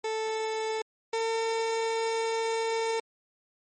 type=tone pair in turn; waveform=30% pulse; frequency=440 / 452.1 Hz; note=A4 / A4; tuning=0 / +47 cents; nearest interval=unison; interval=47 cents; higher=second; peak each=-26 / -24 dBFS; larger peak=second; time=0.04-0.82 / 1.13-3 s; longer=second; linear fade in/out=5 ms; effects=MP3 32 kbps